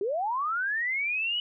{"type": "linear sweep", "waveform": "sine", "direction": "up", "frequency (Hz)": [370, 2976], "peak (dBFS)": -26, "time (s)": [0.01, 1.4], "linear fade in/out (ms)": 2, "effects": []}